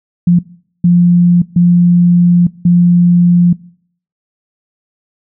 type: tone bursts at uneven times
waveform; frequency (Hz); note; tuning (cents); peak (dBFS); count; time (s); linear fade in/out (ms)
sine; 174.9; F3; +3; -4; 4; 0.27-0.39 / 0.84-1.42 / 1.56-2.47 / 2.65-3.53; 5
effects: noise-tail reverb RT60 0.6 s tail -22 dB re dry